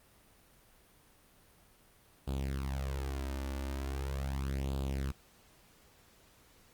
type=tone with flanger; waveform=sawtooth; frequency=67.6 Hz; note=C#2; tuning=43 cents flat; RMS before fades=-36 dBFS; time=2.27-5.12 s; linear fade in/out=10 ms; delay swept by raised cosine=0.25 to 3.45 ms; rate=0.4 Hz; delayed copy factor=+0.75; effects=pink hiss -63 dBFS RMS until 6.73 s + Opus 32 kbps